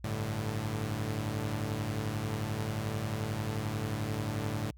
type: chord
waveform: sawtooth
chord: G suspended second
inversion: none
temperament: equal with one note detuned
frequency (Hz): 98 / 109.3 / 146.83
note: G2 / A2 / D3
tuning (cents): 0 / -11 / 0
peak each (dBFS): -35 / -30 / -35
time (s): 0.04-4.71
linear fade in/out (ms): 5
effects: added 60 Hz sine -50 dBFS peak until 4.77 s